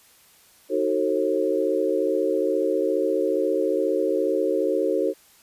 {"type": "chord", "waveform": "sine", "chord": "D# diminished seventh", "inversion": "none", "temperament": "just", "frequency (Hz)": [311.1, 373.4, 448, 537.6], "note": ["D#4", "F#4", "A4", "C5"], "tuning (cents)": [0, 16, 31, 47], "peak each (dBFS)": [-27, -25, -25, -25], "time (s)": [0.69, 5.14], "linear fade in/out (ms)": 50, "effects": ["white hiss -55 dBFS RMS until 5.42 s", "resampled to 32000 Hz"]}